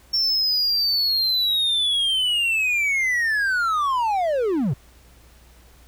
triangle linear sweep, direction down, 5440 to 110 Hz, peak -17 dBFS, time 0.13-4.74 s, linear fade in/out 10 ms, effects added 60 Hz sine -50 dBFS peak until 5.87 s + pink hiss -54 dBFS RMS until 5.87 s

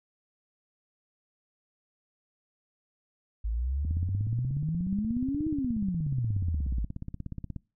sine exponential two-way sweep, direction up then down, 51.91 to 320 to 51.91 Hz, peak -27 dBFS, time 3.44-6.85 s, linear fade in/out 10 ms, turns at 5.48 s
click train, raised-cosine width 5 ms, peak -24 dBFS, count 63, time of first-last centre 3.85-7.563 s, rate 16.7 Hz
effects noise-tail reverb RT60 0.3 s tail -24 dB re dry

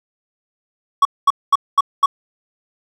triangle tone bursts, 1119 Hz, C#6, 16 cents sharp, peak -6 dBFS, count 5, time 1.02-2.06 s, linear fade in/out 5 ms, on 32 ms, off 220 ms, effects none

